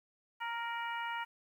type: harmonic tone with a mistuned harmonic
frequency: 466.2 Hz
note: A#4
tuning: in tune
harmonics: 2 / 3 / 4 / 5 / 6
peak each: -38 / -42 / -44 / -46 / -48 dBFS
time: 0.4-1.25 s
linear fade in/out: 20 ms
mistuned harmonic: 6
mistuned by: +56 cents
effects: 11-bit